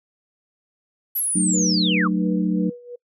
sine linear sweep, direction down, 11840 to 1019 Hz, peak -20 dBFS, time 1.15-2.08 s, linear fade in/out 10 ms
blue noise with exponential decay, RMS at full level -39 dBFS, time 1.16-1.51 s, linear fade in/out 0 ms, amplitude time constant 76 ms
sine chord, D# diminished, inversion first, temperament equal with one note detuned, 185 / 220 / 304.2 Hz, F#3 / A3 / D#4, 0 / 0 / -39 cents, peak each -20 / -25 / -24 dBFS, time 1.35-2.7 s, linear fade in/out 10 ms
sine tone with tremolo, 485.6 Hz, B4, 29 cents flat, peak -29 dBFS, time 1.53-2.96 s, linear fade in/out 10 ms, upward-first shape sine, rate 2.9 Hz, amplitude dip 80%
effects noise-tail reverb RT60 0.1 s tail -26 dB re dry

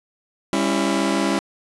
sawtooth chord, C# diminished, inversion second, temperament just, 199.57 / 277.2 / 332.6 Hz, G3 / C#4 / E4, +31 / 0 / +16 cents, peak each -19 dBFS, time 0.53-1.39 s, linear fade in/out 0 ms, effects resampled to 24000 Hz

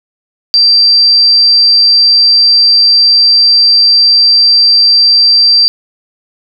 sine tone, 4699 Hz, D8, in tune, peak -3 dBFS, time 0.54-5.68 s, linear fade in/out 0 ms, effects none

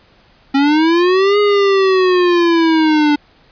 square linear two-way sweep, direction up then down, 270 to 415.3 to 291.9 Hz, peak -10 dBFS, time 0.54-3.16 s, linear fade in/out 10 ms, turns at 1.39 s, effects pink hiss -50 dBFS RMS until 3.51 s + resampled to 11025 Hz

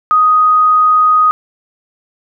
sine tone, 1248 Hz, D#6, 5 cents sharp, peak -6 dBFS, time 0.11-1.31 s, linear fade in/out 0 ms, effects none

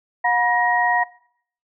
sine tone cluster, 721 / 966 / 1884 Hz, F#5 / B5 / A#6, -45 / -39 / +18 cents, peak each -20 dBFS, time 0.24-1.04 s, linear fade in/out 10 ms, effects noise-tail reverb RT60 0.6 s tail -21 dB re dry

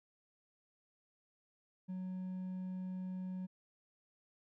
triangle tone with hard clipping, 185 Hz, F#3, in tune, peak -40 dBFS, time 1.88-3.47 s, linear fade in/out 20 ms, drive 5 dB, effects none

